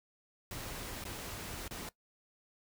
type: noise with dropouts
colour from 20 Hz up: pink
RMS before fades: -43 dBFS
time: 0.51-1.89 s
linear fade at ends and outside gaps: 2 ms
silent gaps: 1.04-1.051 / 1.68-1.709 s
effects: noise-tail reverb RT60 0.1 s tail -18 dB re dry